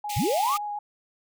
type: tone with vibrato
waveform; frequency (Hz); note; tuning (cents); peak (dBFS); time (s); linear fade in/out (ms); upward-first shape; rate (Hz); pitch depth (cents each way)
sine; 829; G#5; -3; -29; 0.04-0.79; 5; square; 7; 9
type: high-pass noise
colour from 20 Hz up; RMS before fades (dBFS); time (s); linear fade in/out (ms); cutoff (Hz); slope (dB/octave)
pink; -35; 0.09-0.58; 10; 2000; 96
type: linear sweep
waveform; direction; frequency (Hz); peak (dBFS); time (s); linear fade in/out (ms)
sine; up; 67.2 to 1261; -22; 0.16-0.57; 10
effects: none